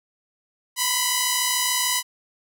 5% pulse tone pair together, 979.6 / 1013 Hz, B5 / B5, -14 / +44 cents, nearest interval minor second, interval 58 cents, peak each -11 dBFS, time 0.76-2.03 s, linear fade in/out 50 ms, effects none

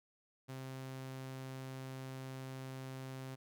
sawtooth tone, 131.8 Hz, C3, 13 cents sharp, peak -40 dBFS, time 0.48-3.36 s, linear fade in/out 20 ms, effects none

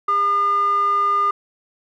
square tone with band-pass filter, 403.9 Hz, G#4, 48 cents flat, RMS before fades -18 dBFS, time 0.08-1.31 s, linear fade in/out 5 ms, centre 1200 Hz, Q 7.5, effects none

